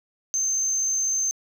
sine tone, 6272 Hz, G8, in tune, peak -20 dBFS, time 0.34-1.31 s, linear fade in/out 0 ms, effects tanh soft clip ceiling -18 dBFS + 9-bit

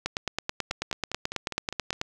two click trains, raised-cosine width 0.2 ms, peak -16 / -10 dBFS, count 7 / 19, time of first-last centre 0.71-1.93 / 0.06-2.014 s, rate 4.92 / 9.21 Hz, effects none

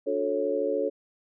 sine chord, D major seventh, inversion none, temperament just, 293.7 / 367.1 / 440.5 / 550.6 Hz, D4 / F#4 / A4 / C#5, 0 / -14 / +2 / -12 cents, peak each -33 / -33 / -28 / -28 dBFS, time 0.06-0.9 s, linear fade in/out 20 ms, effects none

